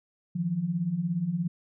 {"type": "beating tone pair", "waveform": "sine", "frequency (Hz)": [158.7, 175.7], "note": ["D#3", "F3"], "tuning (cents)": [35, 11], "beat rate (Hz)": 17, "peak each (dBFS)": [-32, -27], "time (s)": [0.35, 1.48], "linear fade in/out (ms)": 10, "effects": []}